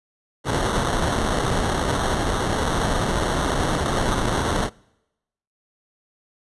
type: noise with sample-and-hold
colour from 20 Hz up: pink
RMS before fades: -22 dBFS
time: 0.44-4.7 s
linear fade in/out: 50 ms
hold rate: 2450 Hz
effects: noise-tail reverb RT60 0.9 s tail -25 dB re dry + resampled to 24000 Hz